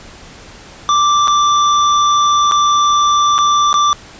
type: tone with dropouts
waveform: square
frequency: 1174.7 Hz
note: D6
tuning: in tune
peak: -10 dBFS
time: 0.89-3.93 s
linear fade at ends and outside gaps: 0 ms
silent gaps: 1.274-1.28 / 2.513-2.52 / 3.381-3.387 / 3.729-3.741 s
effects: pink hiss -37 dBFS RMS until 4.19 s + resampled to 16000 Hz